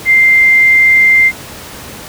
sine tone, 2093 Hz, C7, in tune, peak -4 dBFS, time 0.05-1.32 s, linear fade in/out 50 ms, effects pink hiss -29 dBFS RMS until 2.08 s + high-pass 60 Hz 12 dB/octave

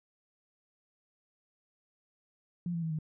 sine tone with pitch steps, 174.2 / 167.78 / 161.6 / 155.64 Hz, F3 / E3 / E3 / D#3, -4 / +31 / -34 / +1 cents, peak -31 dBFS, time 2.66-2.988 s, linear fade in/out 2 ms, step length 82 ms, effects none

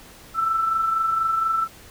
sine tone with amplitude modulation, 1327 Hz, E6, 11 cents sharp, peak -17 dBFS, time 0.34-1.68 s, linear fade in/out 50 ms, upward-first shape sine, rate 24.2 Hz, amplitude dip 45%, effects pink hiss -46 dBFS RMS until 1.9 s

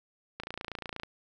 click train, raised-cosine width 0.3 ms, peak -21 dBFS, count 19, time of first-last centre 0.4-1.034 s, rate 28.4 Hz, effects none

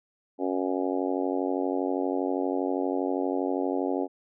harmonic tone, 92.5 Hz, F#2, in tune, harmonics 3 / 4 / 5 / 6 / 7 / 8 / 9, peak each -29 / -31 / -33 / -35 / -36 / -37 / -38 dBFS, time 0.38-4.08 s, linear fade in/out 50 ms, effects none

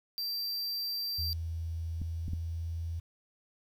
square tone, 4699 Hz, D8, in tune, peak -33 dBFS, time 0.18-1.33 s, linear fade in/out 0 ms
sine tone with pitch glide, 82.41 to 83.13 Hz, E2 to E2, 0 to +15 cents, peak -33 dBFS, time 1.18-3 s, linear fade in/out 10 ms, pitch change +15 cents, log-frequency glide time 1.97-2.85 s
clicks, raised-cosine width 5 ms, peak -26 dBFS, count 3, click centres 2.017 / 2.282 / 2.334 s
effects 10-bit

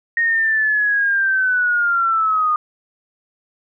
sine linear sweep, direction down, 1864.7 to 1220 Hz, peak -14 dBFS, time 0.17-2.56 s, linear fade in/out 2 ms, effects none

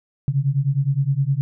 sine beating tone pair, 133.5 / 143.2 Hz, C3 / D3, +35 / -43 cents, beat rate 9.7 Hz, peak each -20 / -20 dBFS, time 0.28-1.41 s, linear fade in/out 0 ms, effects none

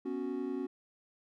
triangle chord, B suspended second, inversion none, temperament equal, 246.9 / 277.2 / 370 Hz, B3 / C#4 / F#4, 0 / 0 / 0 cents, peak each -38 / -35 / -36 dBFS, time 0.05-0.67 s, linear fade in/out 10 ms, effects none

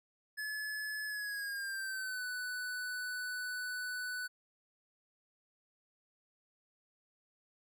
square tone with pitch glide, 1714 to 1492.1 Hz, A6 to F#6, -46 to +14 cents, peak -38 dBFS, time 0.37-4.28 s, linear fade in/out 20 ms, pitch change -240 cents, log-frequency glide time 1.06-2.24 s, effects none

